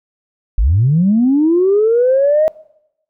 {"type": "linear sweep", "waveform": "sine", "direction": "up", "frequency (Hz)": [41.77, 635], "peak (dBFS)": -8, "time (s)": [0.58, 2.48], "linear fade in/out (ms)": 0, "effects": ["noise-tail reverb RT60 0.8 s tail -23 dB re dry", "tanh soft clip ceiling -4 dBFS"]}